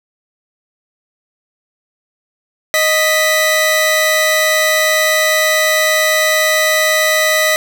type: tone pair together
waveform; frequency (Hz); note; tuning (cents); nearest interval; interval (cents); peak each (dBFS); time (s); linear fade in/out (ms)
sawtooth; 622.2 / 1975.5; D#5 / B6; 0 / 0; octave + minor sixth; 2000; -10; 2.74-7.56; 0
effects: none